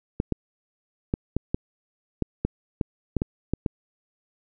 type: clicks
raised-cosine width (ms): 3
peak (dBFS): -10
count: 12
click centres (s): 0.201 / 0.323 / 1.139 / 1.366 / 1.545 / 2.223 / 2.45 / 2.812 / 3.167 / 3.219 / 3.536 / 3.662
effects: none